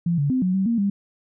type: tone with pitch steps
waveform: sine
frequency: 170.7 / 142.9 / 257.4 / 183.9 / 191.7 / 232.6 / 199.8 Hz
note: F3 / D3 / C4 / F#3 / G3 / A#3 / G3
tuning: -39 / -47 / -28 / -10 / -38 / -4 / +33 cents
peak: -18 dBFS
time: 0.06-0.9 s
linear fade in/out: 5 ms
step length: 120 ms
effects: none